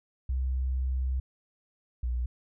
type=tone pair in turn; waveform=sine; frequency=64.6 / 60.78 Hz; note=C2 / B1; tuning=-21 / -27 cents; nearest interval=minor second; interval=106 cents; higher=first; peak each=-26 / -27 dBFS; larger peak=first; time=0.29-1.2 / 2.03-2.26 s; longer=first; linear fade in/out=5 ms; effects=none